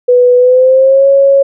sine tone with pitch glide, 493.9 to 551.2 Hz, B4 to C#5, 0 to -10 cents, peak -3 dBFS, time 0.08-1.43 s, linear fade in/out 10 ms, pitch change +190 cents, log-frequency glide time 0.37-1.07 s, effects none

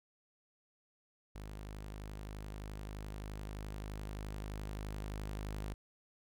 sawtooth tone with level ramp, 51.6 Hz, G#1, 10 cents flat, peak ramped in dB -41 to -35 dBFS, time 1.35-5.74 s, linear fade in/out 5 ms, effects none

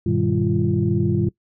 sine tone cluster, 99.3 / 121.4 / 155.3 / 196.6 / 344.4 Hz, G2 / B2 / D#3 / G3 / F4, +23 / -29 / -3 / +5 / -24 cents, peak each -23 dBFS, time 0.06-1.29 s, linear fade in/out 5 ms, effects noise-tail reverb RT60 0.1 s tail -21 dB re dry + tanh soft clip ceiling -6 dBFS

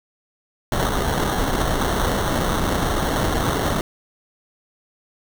pink noise with sample-and-hold, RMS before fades -21 dBFS, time 0.72-3.81 s, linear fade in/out 2 ms, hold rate 2450 Hz, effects none

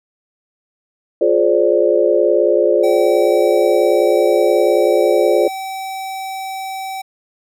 sine chord, D half-diminished seventh, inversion first, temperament just, 352.4 / 422.9 / 528.6 / 587.3 Hz, F4 / Ab4 / C5 / D5, +16 / +31 / +18 / 0 cents, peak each -16 dBFS, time 1.21-5.48 s, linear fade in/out 5 ms
square tone, 768 Hz, G5, 36 cents flat, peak -24 dBFS, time 2.83-7.02 s, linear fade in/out 10 ms
effects none

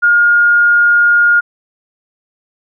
sine tone, 1422 Hz, F6, 31 cents sharp, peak -6 dBFS, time 0.02-1.41 s, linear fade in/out 20 ms, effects none

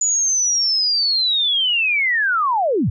sine linear sweep, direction down, 6960 to 73.8 Hz, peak -15 dBFS, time 0.01-2.9 s, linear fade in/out 5 ms, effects none

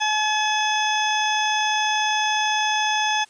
harmonic tone with a mistuned harmonic, 854 Hz, G#5, 48 cents sharp, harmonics 1 / 2 / 3 / 4 / 6 / 7, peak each -22 / -26 / -28 / -26 / -34 / -32 dBFS, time 0-3.25 s, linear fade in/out 20 ms, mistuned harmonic 7, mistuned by +86 cents, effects white hiss -54 dBFS RMS until 3.29 s + resampled to 22050 Hz

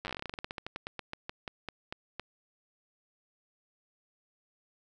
slowing click train, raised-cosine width 0.3 ms, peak -21 dBFS, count 28, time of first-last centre 0.05-2.196 s, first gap 9 ms, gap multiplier 1.14, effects none

